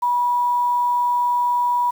sine tone with quantisation, 972 Hz, B5, 28 cents flat, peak -16 dBFS, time 0.02-1.91 s, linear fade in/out 10 ms, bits 7, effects none

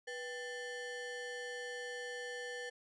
square ring-modulated tone, 640 Hz, D#5, 49 cents sharp, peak -39 dBFS, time 0.07-2.7 s, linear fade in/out 10 ms, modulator 1130 Hz, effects resampled to 22050 Hz

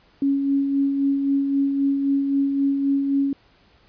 sine tone with tremolo, 277.2 Hz, C#4, in tune, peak -16 dBFS, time 0.22-3.33 s, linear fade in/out 2 ms, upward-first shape sine, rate 3.8 Hz, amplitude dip 40%, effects pink hiss -57 dBFS RMS until 3.88 s + resampled to 11025 Hz

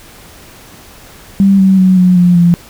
sine tone with pitch steps, 196 / 191.08 / 186.29 / 181.61 / 177.05 / 172.61 Hz, G3 / G3 / F#3 / F#3 / F3 / F3, 0 / -44 / +12 / -32 / +24 / -20 cents, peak -4 dBFS, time 1.4-2.54 s, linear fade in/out 0 ms, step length 190 ms, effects pink hiss -37 dBFS RMS until 2.69 s

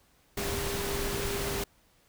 sine tone in noise, 400 Hz, G4, 35 cents sharp, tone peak -35 dBFS, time 0.37-1.64 s, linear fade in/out 5 ms, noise pink, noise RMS -33 dBFS, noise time 0.37-1.64 s, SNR -5 dB, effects pink hiss -65 dBFS RMS until 2.08 s

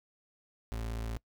35% pulse tone, 56.2 Hz, A1, 37 cents sharp, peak -33 dBFS, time 0.72-1.17 s, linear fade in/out 0 ms, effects noise-tail reverb RT60 0.1 s tail -23 dB re dry

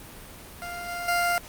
20% pulse tone with level steps, 698.5 Hz, F5, in tune, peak -29 / -26 / -17 dBFS, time 0.62-1.38 s, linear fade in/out 0 ms, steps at 0.88 / 1.08 s, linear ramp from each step 5 ms, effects pink hiss -44 dBFS RMS until 1.48 s + Opus 32 kbps

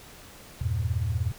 sine chord, E diminished, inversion none, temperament just, 82.41 / 98.89 / 118.67 Hz, E2 / G2 / Bb2, 0 / +16 / +31 cents, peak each -29 dBFS, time 0.61-1.32 s, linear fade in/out 5 ms, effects pink hiss -48 dBFS RMS until 1.38 s

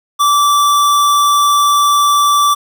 square tone, 1163 Hz, D6, 17 cents flat, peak -9 dBFS, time 0.19-2.55 s, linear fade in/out 20 ms, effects 8-bit

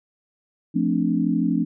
sine chord, D minor seventh, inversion first, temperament equal, 174.61 / 220 / 261.6 / 293.7 Hz, F3 / A3 / C4 / D4, 0 / 0 / 0 / 0 cents, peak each -24 dBFS, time 0.74-1.65 s, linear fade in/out 20 ms, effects none

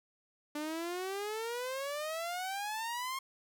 sawtooth exponential sweep, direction up, 293.9 to 1080 Hz, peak -32 dBFS, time 0.55-3.19 s, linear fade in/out 5 ms, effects none

